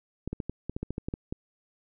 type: clicks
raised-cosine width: 3 ms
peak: -19 dBFS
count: 12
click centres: 0.276 / 0.33 / 0.402 / 0.496 / 0.696 / 0.765 / 0.83 / 0.906 / 0.981 / 1.085 / 1.139 / 1.325 s
effects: none